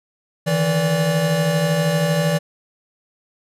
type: tone cluster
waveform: square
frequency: 150.5 / 163.2 / 580 Hz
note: D3 / E3 / D5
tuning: +43 / -17 / -22 cents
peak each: -27 / -19 / -22 dBFS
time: 0.46-2.39 s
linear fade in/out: 20 ms
effects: resampled to 32000 Hz